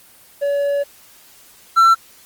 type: tone pair in turn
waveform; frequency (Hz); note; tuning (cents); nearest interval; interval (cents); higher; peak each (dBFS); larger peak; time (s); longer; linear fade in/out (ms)
triangle; 568 / 1345.1; C#5 / E6; +42 / +35; octave + minor third; 1493; second; -14 / -6; second; 0.41-0.84 / 1.76-1.95; first; 20
effects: white hiss -47 dBFS RMS until 2.25 s + Opus 24 kbps